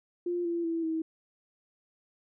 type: tone with pitch steps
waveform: sine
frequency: 350.2 / 340.4 / 330.9 / 321.7 Hz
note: F4 / F4 / E4 / E4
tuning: +5 / -44 / +7 / -42 cents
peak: -28 dBFS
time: 0.26-1.02 s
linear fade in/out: 5 ms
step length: 190 ms
effects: none